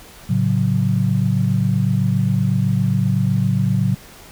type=chord; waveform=sine; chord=F# minor; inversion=first; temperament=just; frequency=111 / 138.75 / 185 Hz; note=A2 / C#3 / F#3; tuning=+16 / +2 / 0 cents; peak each=-19 dBFS; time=0.29-3.95 s; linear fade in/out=10 ms; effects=pink hiss -42 dBFS RMS until 4.31 s